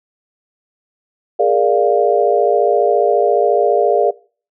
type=chord; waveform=sine; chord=Bb dominant seventh; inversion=third; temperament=equal with one note detuned; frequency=411.7 / 466.2 / 587.3 / 698.5 Hz; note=Ab4 / Bb4 / D5 / F5; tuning=-15 / 0 / 0 / 0 cents; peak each=-16 dBFS; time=1.39-4.11 s; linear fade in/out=10 ms; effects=noise-tail reverb RT60 0.4 s tail -22 dB re dry